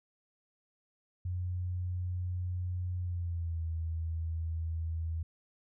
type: tone with pitch glide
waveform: sine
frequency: 90 to 81.58 Hz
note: F#2 to E2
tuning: -47 to -17 cents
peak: -32 dBFS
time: 1.25-5.23 s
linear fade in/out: 5 ms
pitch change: -170 cents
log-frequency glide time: 2.98-3.63 s
effects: none